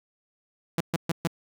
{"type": "tone bursts", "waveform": "sawtooth", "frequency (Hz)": 166.7, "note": "E3", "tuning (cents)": 20, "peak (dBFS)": -19, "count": 4, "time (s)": [0.78, 1.274], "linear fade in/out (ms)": 2, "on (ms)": 26, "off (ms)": 130, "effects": ["10-bit"]}